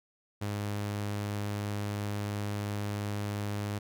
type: tone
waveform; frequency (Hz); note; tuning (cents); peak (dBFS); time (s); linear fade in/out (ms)
sawtooth; 102.9; G#2; -16; -28; 0.41-3.79; 10
effects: none